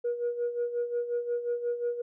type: tone with tremolo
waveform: sine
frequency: 479.4 Hz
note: A#4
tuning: 48 cents sharp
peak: -24 dBFS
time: 0.04-2.02 s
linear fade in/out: 10 ms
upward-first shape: sine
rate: 5.6 Hz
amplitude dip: 70%
effects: tanh soft clip ceiling -23 dBFS